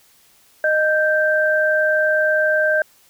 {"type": "tone pair together", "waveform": "sine", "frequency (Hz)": [617.2, 1568], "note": ["D#5", "G6"], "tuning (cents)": [-14, 0], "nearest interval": "octave + major third", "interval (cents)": 1614, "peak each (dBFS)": -17, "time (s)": [0.64, 2.82], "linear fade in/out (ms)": 2, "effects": ["white hiss -54 dBFS RMS until 3.09 s"]}